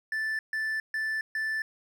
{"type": "tone bursts", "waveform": "triangle", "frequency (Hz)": 1759, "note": "A6", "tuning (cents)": -1, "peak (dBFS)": -26, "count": 4, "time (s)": [0.12, 1.62], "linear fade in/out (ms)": 2, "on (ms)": 270, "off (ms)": 140, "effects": []}